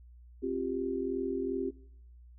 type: chord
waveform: sine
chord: C suspended fourth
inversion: none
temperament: equal with one note detuned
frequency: 265.6 / 349.2 / 392 Hz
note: C4 / F4 / G4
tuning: +26 / 0 / 0 cents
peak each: -35 / -36 / -34 dBFS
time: 0.42-1.71 s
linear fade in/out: 20 ms
effects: noise-tail reverb RT60 0.7 s tail -20 dB re dry + added 60 Hz sine -51 dBFS peak until 2.38 s